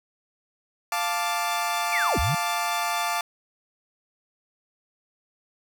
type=chord; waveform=sawtooth; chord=D minor; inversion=first; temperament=equal; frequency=698.5 / 880 / 1174.7 Hz; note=F5 / A5 / D6; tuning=0 / 0 / 0 cents; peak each=-25 dBFS; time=0.92-3.21 s; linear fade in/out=2 ms
type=linear two-way sweep; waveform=sine; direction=down then up; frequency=2442 to 53.3 to 168 Hz; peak=-23 dBFS; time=1.92-2.35 s; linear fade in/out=5 ms; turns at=2.19 s
effects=none